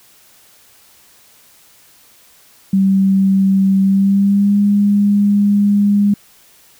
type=tone with pitch glide; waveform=sine; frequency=193.3 to 203.5 Hz; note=G3 to G#3; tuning=-24 to -35 cents; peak=-9 dBFS; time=2.73-6.14 s; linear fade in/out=5 ms; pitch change=+89 cents; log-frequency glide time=3.82-4.59 s; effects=white hiss -48 dBFS RMS until 6.79 s